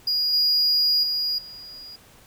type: tone with level steps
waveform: triangle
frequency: 4875 Hz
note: D#8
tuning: 36 cents flat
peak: -19 / -16 / -21 / -37 dBFS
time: 0.07-1.96 s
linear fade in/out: 5 ms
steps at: 0.33 / 1.03 / 1.38 s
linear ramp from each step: 5 ms
effects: pink hiss -52 dBFS RMS until 2.26 s